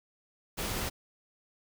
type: noise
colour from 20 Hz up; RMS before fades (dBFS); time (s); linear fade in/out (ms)
pink; -34; 0.57-0.9; 20
effects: none